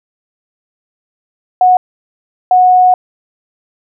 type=tone bursts at uneven times; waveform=sine; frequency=733 Hz; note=F#5; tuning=16 cents flat; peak=-4 dBFS; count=2; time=1.61-1.77 / 2.51-2.94 s; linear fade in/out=2 ms; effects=none